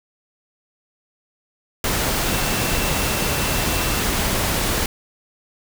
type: tone in noise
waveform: sine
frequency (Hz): 2686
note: E7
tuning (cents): +32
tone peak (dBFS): -32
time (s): 2.28-4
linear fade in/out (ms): 2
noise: pink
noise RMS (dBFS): -21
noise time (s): 1.84-4.86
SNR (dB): -14
effects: none